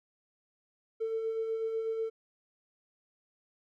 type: tone with tremolo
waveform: triangle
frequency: 447.5 Hz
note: A4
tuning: 29 cents sharp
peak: -25 dBFS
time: 1-2.1 s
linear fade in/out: 20 ms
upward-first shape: sine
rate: 8.1 Hz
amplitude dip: 50%
effects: tanh soft clip ceiling -27 dBFS